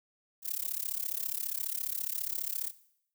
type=noise with amplitude modulation; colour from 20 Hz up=violet; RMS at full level=-31 dBFS; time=0.42-2.72 s; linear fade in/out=50 ms; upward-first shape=sine; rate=34.7 Hz; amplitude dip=100%; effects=noise-tail reverb RT60 0.7 s tail -17 dB re dry